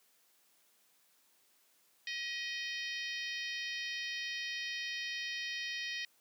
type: harmonic tone with a mistuned harmonic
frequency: 622.3 Hz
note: D#5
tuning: in tune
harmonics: 3 / 4 / 5 / 6 / 7 / 8 / 9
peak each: -41 / -43 / -45 / -47 / -48 / -49 / -50 dBFS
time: 2.07-6.05 s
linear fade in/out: 2 ms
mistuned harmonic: 3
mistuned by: +35 cents
effects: white hiss -70 dBFS RMS until 6.2 s + high-pass 200 Hz 12 dB/octave